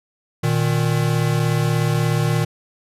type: tone pair together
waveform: square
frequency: 118.4 / 155.11 Hz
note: A#2 / D#3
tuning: +27 / -5 cents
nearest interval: perfect fourth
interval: 468 cents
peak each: -20 dBFS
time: 0.43-2.45 s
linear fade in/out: 10 ms
effects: resampled to 32000 Hz